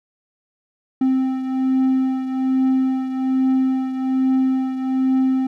triangle beating tone pair, 261.6 / 262.8 Hz, C4 / C4, 0 / +8 cents, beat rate 1.2 Hz, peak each -15 / -22 dBFS, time 1.01-5.47 s, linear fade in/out 5 ms, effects none

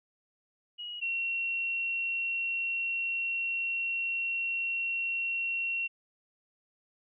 sine tone pair in turn, 2900 / 2731 Hz, F#7 / F7, -35 / -39 cents, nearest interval minor second, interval 104 cents, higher first, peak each -37 / -29 dBFS, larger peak second, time 0.78-1.01 / 1.01-5.88 s, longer second, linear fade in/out 20 ms, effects none

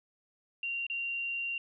sine tone with dropouts, 2765 Hz, F7, 18 cents flat, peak -32 dBFS, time 0.63-1.58 s, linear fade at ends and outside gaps 2 ms, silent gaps 0.867-0.899 s, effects none

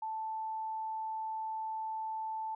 sine tone, 880 Hz, A5, in tune, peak -35 dBFS, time 0.02-2.55 s, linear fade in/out 5 ms, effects none

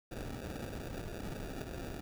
pink noise with sample-and-hold, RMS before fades -42 dBFS, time 0.11-2.01 s, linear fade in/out 10 ms, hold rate 1050 Hz, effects none

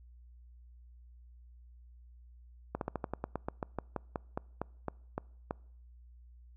slowing click train, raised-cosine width 1 ms, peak -20 dBFS, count 18, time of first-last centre 2.75-5.509 s, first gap 62 ms, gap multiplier 1.11, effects noise-tail reverb RT60 0.7 s tail -26 dB re dry + added 60 Hz sine -53 dBFS peak until 6.56 s

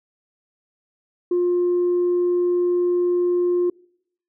sine tone, 354 Hz, F4, 23 cents sharp, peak -15 dBFS, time 1.31-3.7 s, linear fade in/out 5 ms, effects noise-tail reverb RT60 0.7 s tail -26 dB re dry + tanh soft clip ceiling -14 dBFS

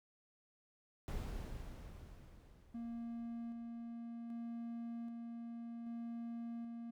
brown noise with exponential decay, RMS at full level -40 dBFS, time 1.08-3.94 s, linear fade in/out 0 ms, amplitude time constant 620 ms
triangle tone with tremolo, 233.1 Hz, A#3, in tune, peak -40 dBFS, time 2.74-6.91 s, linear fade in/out 10 ms, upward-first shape square, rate 0.64 Hz, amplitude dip 25%
effects none

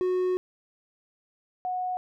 triangle / sine tone pair in turn, 366.4 / 732.8 Hz, F#4 / F#5, -17 / -17 cents, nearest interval octave, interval 1200 cents, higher second, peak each -21 / -27 dBFS, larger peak first, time 0.01-0.37 / 1.65-1.97 s, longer first, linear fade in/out 0 ms, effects none

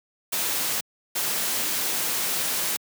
white noise bursts at uneven times, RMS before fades -26 dBFS, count 2, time 0.32-0.81 / 1.15-2.77 s, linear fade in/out 10 ms, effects high-pass 150 Hz 12 dB/octave

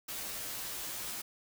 white noise with comb filter, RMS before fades -40 dBFS, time 0.08-1.22 s, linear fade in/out 10 ms, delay 12 ms, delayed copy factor -0.85, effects none

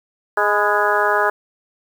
harmonic tone with a mistuned harmonic, 207.7 Hz, G#3, in tune, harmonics 2 / 3 / 4 / 5 / 6 / 7 / 8, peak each -22 / -22 / -22 / -22 / -22 / -22 / -22 dBFS, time 0.37-1.3 s, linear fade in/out 5 ms, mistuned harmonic 5, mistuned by -50 cents, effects 7-bit

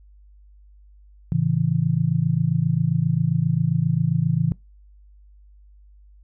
sine chord, A major, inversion none, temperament just, 110 / 137.5 / 165 Hz, A2 / C#3 / E3, 0 / -14 / +2 cents, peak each -26 / -21 / -21 dBFS, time 1.32-4.52 s, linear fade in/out 0 ms, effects noise-tail reverb RT60 0.2 s tail -23 dB re dry + added 50 Hz sine -47 dBFS peak until 6.23 s

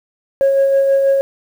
sine tone with tremolo, 547 Hz, C#5, 23 cents flat, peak -7 dBFS, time 0.41-1.21 s, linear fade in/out 0 ms, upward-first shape sine, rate 6.2 Hz, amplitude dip 35%, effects tanh soft clip ceiling -7 dBFS + 7-bit

